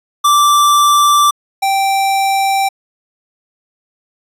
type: tone pair in turn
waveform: square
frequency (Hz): 1171 / 781.5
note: D6 / G5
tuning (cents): -5 / -6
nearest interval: perfect fifth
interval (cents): 701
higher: first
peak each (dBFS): -8 / -12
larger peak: first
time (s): 0.24-1.31 / 1.62-2.69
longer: neither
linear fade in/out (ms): 10
effects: resampled to 32000 Hz